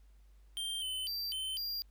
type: tone with pitch steps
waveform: square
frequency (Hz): 3164 / 3041 / 4691 / 3072 / 4778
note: G7 / F#7 / D8 / G7 / D8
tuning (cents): +15 / +47 / -3 / -36 / +29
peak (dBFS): -36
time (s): 0.57-1.82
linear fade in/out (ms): 0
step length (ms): 250
effects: added 50 Hz sine -57 dBFS peak until 1.9 s + pink hiss -75 dBFS RMS until 1.9 s